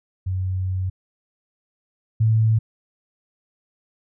sine tone pair in turn, 93.2 / 110.83 Hz, F#2 / A2, +13 / +13 cents, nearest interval minor third, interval 300 cents, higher second, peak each -21 / -14 dBFS, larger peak second, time 0.26-0.9 / 2.2-2.59 s, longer first, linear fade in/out 10 ms, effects none

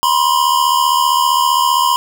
square tone pair together, 971.2 / 1046.5 Hz, B5 / C6, -29 / 0 cents, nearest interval minor second, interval 129 cents, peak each -15 / -14 dBFS, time 0.03-1.96 s, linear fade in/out 0 ms, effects 7-bit

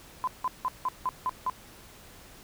sine tone bursts, 1017 Hz, C6, 50 cents flat, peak -25 dBFS, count 7, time 0.24-1.498 s, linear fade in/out 0 ms, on 34 ms, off 170 ms, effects pink hiss -51 dBFS RMS until 2.43 s

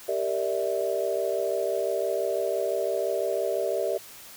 sine chord, E half-diminished seventh, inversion first, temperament equal with one note detuned, 392 / 466.2 / 587.3 / 653.2 Hz, G4 / Bb4 / D5 / E5, 0 / 0 / 0 / -16 cents, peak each -30 / -31 / -29 / -30 dBFS, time 0.08-3.98 s, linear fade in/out 10 ms, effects white hiss -46 dBFS RMS until 4.36 s

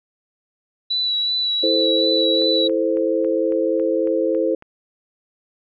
sine tone with vibrato, 3942 Hz, B7, 4 cents flat, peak -18 dBFS, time 0.9-2.68 s, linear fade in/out 10 ms, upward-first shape sine, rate 2.7 Hz, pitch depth 20 cents each way
sine chord, A minor, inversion second, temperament equal, 329.6 / 440 / 523.3 Hz, E4 / A4 / C5, 0 / 0 / 0 cents, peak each -21 / -22 / -20 dBFS, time 1.63-4.55 s, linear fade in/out 5 ms
click train, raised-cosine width 0.5 ms, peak -27 dBFS, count 9, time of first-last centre 2.42-4.624 s, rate 3.63 Hz
effects none

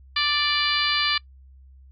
harmonic tone, 587.3 Hz, D5, in tune, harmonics 2 / 3 / 4 / 5 / 6 / 7 / 8, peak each -28 / -28 / -28 / -28 / -28 / -28 / -28 dBFS, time 0.16-1.18 s, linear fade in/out 5 ms, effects noise-tail reverb RT60 0.1 s tail -24 dB re dry + added 66 Hz sine -46 dBFS peak until 1.91 s

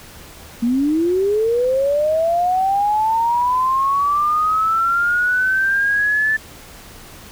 sine linear sweep, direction up, 227.1 to 1760 Hz, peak -14 dBFS, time 0.62-6.37 s, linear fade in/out 10 ms, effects added 79 Hz sine -49 dBFS peak until 7.31 s + pink hiss -40 dBFS RMS until 7.31 s

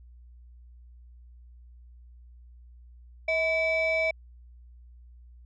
sine tone pair together, 643 / 2297 Hz, E5 / D7, -43 / -39 cents, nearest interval octave + minor seventh, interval 2204 cents, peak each -24 dBFS, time 3.28-4.11 s, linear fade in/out 5 ms, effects tanh soft clip ceiling -20 dBFS + added 60 Hz sine -48 dBFS peak until 5.45 s

